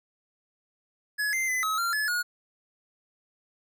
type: tone with pitch steps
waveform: square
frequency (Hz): 1693 / 2083 / 2019 / 1281 / 1380 / 1715 / 1444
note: G#6 / C7 / B6 / E6 / F6 / A6 / F#6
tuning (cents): +33 / -8 / +38 / -50 / -21 / -45 / -43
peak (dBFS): -26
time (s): 1.18-2.23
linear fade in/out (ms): 20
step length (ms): 150
effects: none